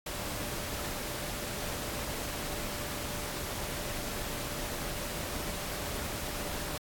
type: tone in noise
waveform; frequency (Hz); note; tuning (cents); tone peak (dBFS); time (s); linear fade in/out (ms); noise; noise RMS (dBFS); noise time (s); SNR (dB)
sine; 587.3; D5; 0; -47; 0.06-6.78; 5; pink; -37; 0.06-6.78; -13
effects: AAC 64 kbps